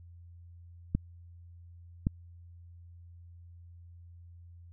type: clicks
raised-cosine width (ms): 5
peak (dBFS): -14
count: 2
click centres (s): 0.95 / 2.069
effects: added 86 Hz sine -49 dBFS peak until 4.72 s